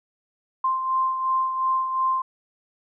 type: beating tone pair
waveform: sine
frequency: 1046.5 / 1049.3 Hz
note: C6 / C6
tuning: 0 / +5 cents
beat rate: 2.8 Hz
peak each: -21 / -30 dBFS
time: 0.64-2.22 s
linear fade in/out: 5 ms
effects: none